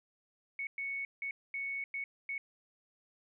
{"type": "tone bursts at uneven times", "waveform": "sine", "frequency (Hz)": 2217, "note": "C#7", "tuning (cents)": 0, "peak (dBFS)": -35, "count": 6, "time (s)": [[0.59, 0.67], [0.78, 1.05], [1.22, 1.31], [1.54, 1.84], [1.94, 2.04], [2.29, 2.38]], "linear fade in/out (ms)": 2, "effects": []}